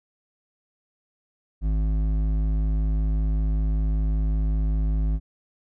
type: tone with hard clipping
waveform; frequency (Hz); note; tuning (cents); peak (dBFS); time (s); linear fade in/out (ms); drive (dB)
triangle; 52.6; G#1; +23; -22; 1.61-5.2; 50; 13
effects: none